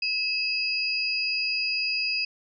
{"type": "tone pair together", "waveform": "sine", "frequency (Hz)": [2591, 4891], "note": ["E7", "D#8"], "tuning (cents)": [-30, -31], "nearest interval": "major seventh", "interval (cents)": 1099, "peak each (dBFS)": -27, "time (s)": [0.02, 2.25], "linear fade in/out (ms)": 5, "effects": []}